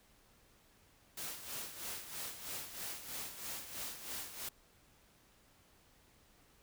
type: noise with tremolo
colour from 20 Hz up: white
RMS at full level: -42 dBFS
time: 1.17-4.49 s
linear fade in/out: 5 ms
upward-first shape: sine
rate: 3.1 Hz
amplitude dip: 65%
effects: pink hiss -67 dBFS RMS until 6.62 s